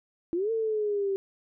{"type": "linear two-way sweep", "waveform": "sine", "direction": "up then down", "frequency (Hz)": [324.9, 455.5, 385.9], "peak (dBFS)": -25, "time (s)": [0.33, 1.16], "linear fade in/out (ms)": 0, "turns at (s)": 0.51, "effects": []}